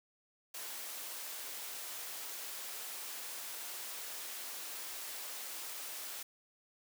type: high-pass noise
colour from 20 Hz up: white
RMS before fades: -44 dBFS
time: 0.54-6.23 s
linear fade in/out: 5 ms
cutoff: 400 Hz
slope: 12 dB/octave
effects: none